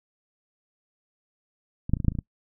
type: clicks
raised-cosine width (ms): 5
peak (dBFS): -18 / -8 / -21 / -17 / -15 / -7 / -22 / -20 / -16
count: 9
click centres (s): 1.895 / 1.936 / 1.969 / 2.002 / 2.047 / 2.083 / 2.12 / 2.152 / 2.188
effects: noise-tail reverb RT60 0.1 s tail -23 dB re dry